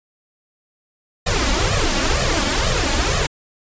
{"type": "noise with flanger", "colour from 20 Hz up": "pink", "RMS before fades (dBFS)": -18, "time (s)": [1.26, 3.27], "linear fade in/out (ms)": 10, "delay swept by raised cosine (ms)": [1.6, 3.6], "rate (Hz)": 2.1, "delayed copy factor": 0.85, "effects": ["resampled to 16000 Hz"]}